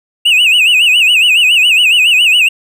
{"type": "tone with vibrato", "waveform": "triangle", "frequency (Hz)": 2714, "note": "E7", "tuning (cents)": 50, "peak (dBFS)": -4, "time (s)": [0.25, 2.49], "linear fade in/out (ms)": 10, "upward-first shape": "sine", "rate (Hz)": 7.2, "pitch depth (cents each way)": 160, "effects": []}